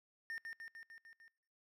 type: tone with echo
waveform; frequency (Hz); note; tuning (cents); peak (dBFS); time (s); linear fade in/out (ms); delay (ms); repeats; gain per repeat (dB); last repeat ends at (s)
triangle; 1818; A#6; -44; -39; 0.3-0.38; 0; 150; 6; -3; 1.28
effects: noise-tail reverb RT60 0.8 s tail -26 dB re dry